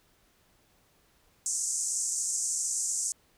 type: band-pass noise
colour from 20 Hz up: white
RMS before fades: -31 dBFS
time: 1.46-3.12 s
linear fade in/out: 0 ms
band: 6200 to 8500 Hz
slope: 48 dB/octave
effects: pink hiss -66 dBFS RMS until 3.37 s